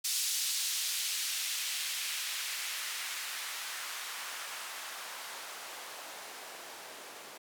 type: noise with band-pass filter sweep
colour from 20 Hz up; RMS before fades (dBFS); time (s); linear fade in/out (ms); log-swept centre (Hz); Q
blue; -38; 0.04-7.38; 10; 4700 to 440; 0.93
effects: none